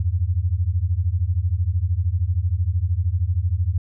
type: beating tone pair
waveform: sine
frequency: 82.41 / 95.41 Hz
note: E2 / G2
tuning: 0 / -46 cents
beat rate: 13 Hz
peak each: -21 dBFS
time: 0-3.78 s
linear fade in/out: 5 ms
effects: none